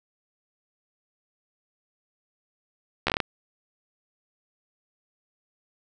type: slowing click train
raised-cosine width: 0.3 ms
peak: -7 dBFS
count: 7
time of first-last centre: 3.07-3.202 s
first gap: 13 ms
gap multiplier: 1.21
effects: none